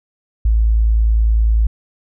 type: tone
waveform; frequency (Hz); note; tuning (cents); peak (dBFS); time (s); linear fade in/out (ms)
sine; 55; A1; 0; -10; 0.45-1.67; 5
effects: none